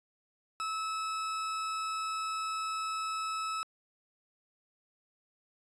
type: tone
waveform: 40% pulse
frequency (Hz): 1300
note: E6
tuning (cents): -24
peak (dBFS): -32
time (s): 0.6-3.63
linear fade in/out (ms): 0
effects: resampled to 22050 Hz